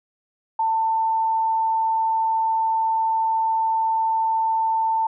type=tone; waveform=sine; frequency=893 Hz; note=A5; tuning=25 cents sharp; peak=-18 dBFS; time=0.59-5.07 s; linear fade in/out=5 ms; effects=none